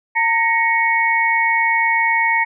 sine tone cluster, 910 / 1886 / 2214 Hz, A#5 / A#6 / C#7, -42 / +20 / -3 cents, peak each -18 dBFS, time 0.15-2.45 s, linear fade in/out 20 ms, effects none

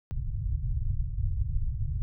pink low-pass noise, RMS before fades -29 dBFS, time 0.11-2.02 s, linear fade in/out 0 ms, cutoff 130 Hz, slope 48 dB/octave, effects none

